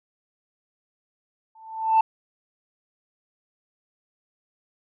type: tone with exponential growth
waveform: sine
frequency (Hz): 887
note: A5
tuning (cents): +14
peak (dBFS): -10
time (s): 1.55-2.01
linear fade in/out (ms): 5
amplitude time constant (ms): 100
effects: tanh soft clip ceiling -12 dBFS